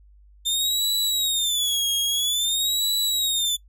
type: tone with vibrato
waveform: sawtooth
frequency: 3587 Hz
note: A7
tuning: 33 cents sharp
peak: -18 dBFS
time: 0.45-3.57 s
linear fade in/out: 20 ms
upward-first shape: sine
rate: 0.5 Hz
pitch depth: 160 cents each way
effects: noise-tail reverb RT60 0.1 s tail -21 dB re dry + added 50 Hz sine -49 dBFS peak until 3.68 s